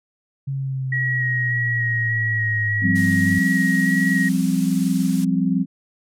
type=exponential sweep; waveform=sine; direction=down; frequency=137.6 to 98 Hz; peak=-22 dBFS; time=0.47-3.39 s; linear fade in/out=10 ms
type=tone with vibrato; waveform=sine; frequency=1900 Hz; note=A#6; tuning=33 cents sharp; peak=-20 dBFS; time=0.92-4.29 s; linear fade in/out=5 ms; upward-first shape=square; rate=1.7 Hz; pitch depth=10 cents each way
type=chord; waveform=sine; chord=F suspended second; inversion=none; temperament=equal; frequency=174.61 / 196 / 261.6 Hz; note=F3 / G3 / C4; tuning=0 / 0 / 0 cents; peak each=-21 dBFS; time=2.81-5.66 s; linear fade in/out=50 ms
type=noise; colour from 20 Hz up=blue; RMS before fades=-32 dBFS; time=2.95-5.25 s; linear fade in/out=10 ms
effects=low-pass 10000 Hz 12 dB/octave